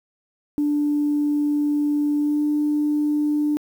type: tone with pitch glide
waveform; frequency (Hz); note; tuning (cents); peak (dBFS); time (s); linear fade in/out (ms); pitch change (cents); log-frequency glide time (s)
sine; 293.7 to 297.3; D4 to D4; 0 to +21; -17; 0.58-3.57; 0; +21; 2.17-2.43
effects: tanh soft clip ceiling -13 dBFS + 8-bit